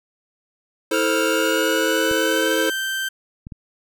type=chord; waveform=square; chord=A minor; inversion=second; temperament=equal with one note detuned; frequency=325.7 / 440 / 523.3 Hz; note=E4 / A4 / C5; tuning=-21 / 0 / 0 cents; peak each=-24 dBFS; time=0.91-2.7 s; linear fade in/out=5 ms
type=tone with pitch glide; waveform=30% pulse; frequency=1396.9 to 1558.9 Hz; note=F6 to G6; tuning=0 to -10 cents; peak=-20 dBFS; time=0.93-3.09 s; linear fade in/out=10 ms; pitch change=+190 cents; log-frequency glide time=1.28-2.56 s
type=clicks; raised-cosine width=5 ms; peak=-22 dBFS; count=3; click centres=2.113 / 3.469 / 3.522 s
effects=none